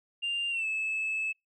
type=tone with pitch glide; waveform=sine; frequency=2794 to 2607 Hz; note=F7 to E7; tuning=0 to -20 cents; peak=-27 dBFS; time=0.22-1.33 s; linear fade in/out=20 ms; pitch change=-120 cents; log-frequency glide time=0.5-0.66 s; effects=noise-tail reverb RT60 0.2 s tail -25 dB re dry + tanh soft clip ceiling -26 dBFS